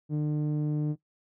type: tone with low-pass filter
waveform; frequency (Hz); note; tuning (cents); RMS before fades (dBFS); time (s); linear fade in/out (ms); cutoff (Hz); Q
sawtooth; 150.2; D3; +39; -28; 0.09-0.96; 50; 300; 1.3
effects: noise-tail reverb RT60 0.1 s tail -17 dB re dry